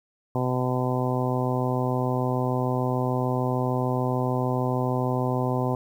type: harmonic tone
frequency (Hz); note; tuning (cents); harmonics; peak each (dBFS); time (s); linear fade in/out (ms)
126.7; B2; +45; 1 / 2 / 3 / 4 / 5 / 6 / 7 / 8; -26 / -29 / -31 / -32 / -33 / -34 / -34 / -35; 0.35-5.75; 2
effects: 9-bit